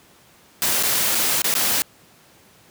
white noise with dropouts, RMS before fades -20 dBFS, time 0.62-1.82 s, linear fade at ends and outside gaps 0 ms, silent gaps 0.827-0.834 / 1.148-1.152 / 1.419-1.443 / 1.54-1.552 s, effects pink hiss -52 dBFS RMS until 2.7 s + high-pass 100 Hz 12 dB/octave

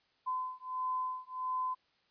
sine beating tone pair, 1020 / 1021.5 Hz, C6 / C6, -44 / -42 cents, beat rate 1.5 Hz, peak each -37 / -37 dBFS, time 0.26-1.75 s, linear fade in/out 20 ms, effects white hiss -72 dBFS RMS until 2.1 s + resampled to 11025 Hz

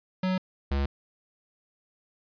square tone pair in turn, 185.8 / 69.45 Hz, F#3 / C#2, +7 / +4 cents, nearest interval octave + perfect fourth, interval 1703 cents, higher first, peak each -25 dBFS, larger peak neither, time 0.23-0.38 / 0.71-0.86 s, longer neither, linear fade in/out 5 ms, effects resampled to 11025 Hz

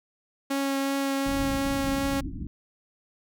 sawtooth tone with vibrato, 274.6 Hz, C#4, 16 cents flat, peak -21 dBFS, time 0.5-2.21 s, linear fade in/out 10 ms, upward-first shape triangle, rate 2.7 Hz, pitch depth 11 cents each way
pink low-pass noise, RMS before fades -34 dBFS, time 1.26-2.47 s, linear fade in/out 0 ms, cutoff 330 Hz, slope 96 dB/octave
effects none

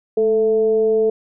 sine tone with frequency modulation, 440 Hz, A4, in tune, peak -13 dBFS, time 0.17-1.1 s, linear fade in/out 5 ms, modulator 227 Hz, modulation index 0.36, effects none

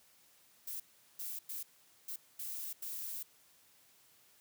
violet noise bursts at uneven times, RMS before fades -42 dBFS, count 6, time 0.67-0.8 / 1.19-1.39 / 1.49-1.63 / 2.08-2.16 / 2.39-2.73 / 2.82-3.23 s, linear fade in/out 5 ms, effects white hiss -66 dBFS RMS until 4.4 s + high-pass 60 Hz 12 dB/octave

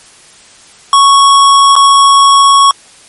square tone with dropouts, 1108.7 Hz, C#6, in tune, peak -3 dBFS, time 0.93-2.71 s, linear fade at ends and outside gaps 1 ms, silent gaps 1.755-1.763 s, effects white hiss -39 dBFS RMS until 3.08 s + MP3 48 kbps

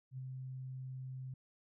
sine tone with ADSR envelope, 130.2 Hz, C3, 8 cents flat, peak -40 dBFS, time 0.11-1.34 s, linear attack 68 ms, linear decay 21 ms, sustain -2 dB, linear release 4 ms, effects none

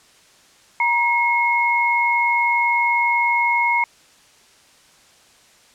sine tone pair together, 948 / 2165 Hz, A#5 / C#7, +29 / -41 cents, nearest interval octave + major second, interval 1430 cents, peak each -18 dBFS, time 0.8-3.84 s, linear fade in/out 2 ms, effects white hiss -52 dBFS RMS until 5.74 s + low-pass 8000 Hz 12 dB/octave

